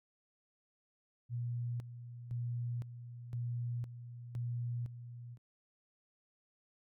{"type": "tone with tremolo", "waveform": "sine", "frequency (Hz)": 120, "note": "B2", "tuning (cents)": -49, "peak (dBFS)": -35, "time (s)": [1.29, 5.38], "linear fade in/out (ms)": 50, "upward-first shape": "square", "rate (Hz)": 0.98, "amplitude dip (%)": 70, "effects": []}